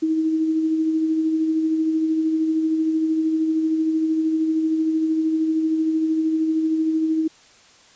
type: tone with tremolo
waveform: sine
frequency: 318 Hz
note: D#4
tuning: 38 cents sharp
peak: -16 dBFS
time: 0.02-7.28 s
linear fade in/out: 10 ms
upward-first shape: sine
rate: 13 Hz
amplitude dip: 35%
effects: white hiss -51 dBFS RMS until 7.95 s + resampled to 16000 Hz